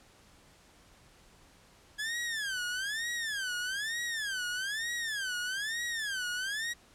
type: tone with vibrato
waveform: sawtooth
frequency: 1661.2 Hz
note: G#6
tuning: in tune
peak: -29 dBFS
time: 1.98-6.74 s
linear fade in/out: 20 ms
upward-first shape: sine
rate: 1.1 Hz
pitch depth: 240 cents each way
effects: pink hiss -60 dBFS RMS until 6.94 s + low-pass 10000 Hz 12 dB/octave